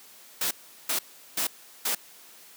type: noise bursts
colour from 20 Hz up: white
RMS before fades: -27 dBFS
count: 4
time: 0.41-1.95 s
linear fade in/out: 5 ms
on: 100 ms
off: 380 ms
effects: white hiss -51 dBFS RMS until 2.56 s + high-pass 200 Hz 12 dB/octave